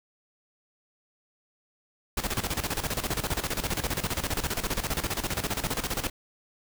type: noise with tremolo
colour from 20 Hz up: pink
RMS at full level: -28 dBFS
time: 2.17-6.1 s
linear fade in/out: 5 ms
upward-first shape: square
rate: 15 Hz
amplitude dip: 75%
effects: none